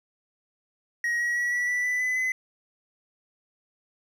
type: tone with pitch steps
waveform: triangle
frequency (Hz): 1892 / 1910.7 / 1929.5 / 1948.6 / 1967.8 / 1987.2 / 2007 / 2027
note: A#6 / A#6 / B6 / B6 / B6 / B6 / B6 / B6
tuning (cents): +25 / +42 / -41 / -24 / -7 / +10 / +27 / +45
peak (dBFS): -22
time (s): 1.04-2.32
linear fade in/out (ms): 2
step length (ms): 160
effects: none